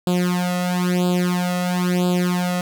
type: tone with flanger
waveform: sawtooth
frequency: 179.1 Hz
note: F3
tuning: 44 cents sharp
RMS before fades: -20 dBFS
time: 0.07-2.61 s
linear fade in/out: 2 ms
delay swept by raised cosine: 0.25 to 1.55 ms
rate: 1 Hz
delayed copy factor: +0.95
effects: 9-bit